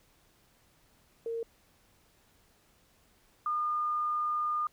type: tone pair in turn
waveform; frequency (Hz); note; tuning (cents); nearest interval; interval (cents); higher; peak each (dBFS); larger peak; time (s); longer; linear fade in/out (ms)
sine; 459.6 / 1215; A#4 / D#6; -25 / -42; octave + perfect fourth; 1683; second; -32 / -28; second; 1.26-1.43 / 3.46-4.67; second; 2
effects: pink hiss -66 dBFS RMS until 4.72 s